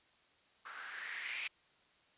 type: noise with low-pass filter sweep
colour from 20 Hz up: violet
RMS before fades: -44 dBFS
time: 0.65-1.48 s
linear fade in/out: 10 ms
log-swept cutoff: 1300 to 2500 Hz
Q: 5
effects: white hiss -69 dBFS RMS until 2.17 s + resampled to 8000 Hz